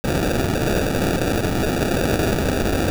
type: noise with sample-and-hold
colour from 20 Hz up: white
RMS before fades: -20 dBFS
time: 0.04-2.9 s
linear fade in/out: 0 ms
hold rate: 1050 Hz
effects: none